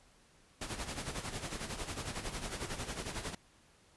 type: noise with tremolo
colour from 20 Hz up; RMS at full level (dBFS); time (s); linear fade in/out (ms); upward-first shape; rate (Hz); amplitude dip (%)
pink; -38; 0.61-3.35; 5; sine; 11; 65
effects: pink hiss -65 dBFS RMS until 3.96 s + resampled to 24000 Hz